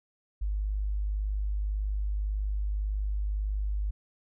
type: tone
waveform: sine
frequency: 50.9 Hz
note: G#1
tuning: 34 cents flat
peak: -27 dBFS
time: 0.41-3.91 s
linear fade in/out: 10 ms
effects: none